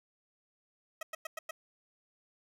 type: tone bursts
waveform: 15% pulse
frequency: 638 Hz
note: D#5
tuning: 43 cents sharp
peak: -31 dBFS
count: 5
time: 1.01-1.51 s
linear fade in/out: 5 ms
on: 20 ms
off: 100 ms
effects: none